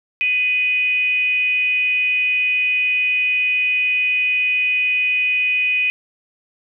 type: tone with frequency modulation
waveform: sine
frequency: 2489 Hz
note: D#7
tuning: in tune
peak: -15 dBFS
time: 0.21-5.9 s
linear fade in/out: 0 ms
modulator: 471 Hz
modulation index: 0.3
effects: none